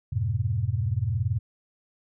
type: chord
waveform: sine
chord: F diminished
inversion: none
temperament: just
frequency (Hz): 87.31 / 104.77 / 125.72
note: F2 / Ab2 / Cb3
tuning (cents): 0 / +16 / +31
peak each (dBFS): -30 / -26 / -28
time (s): 0.12-1.39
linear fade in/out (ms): 10
effects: none